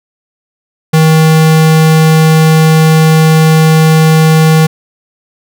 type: tone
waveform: square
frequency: 158.5 Hz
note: D#3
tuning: 32 cents sharp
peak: -4 dBFS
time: 0.93-4.67 s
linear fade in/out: 10 ms
effects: none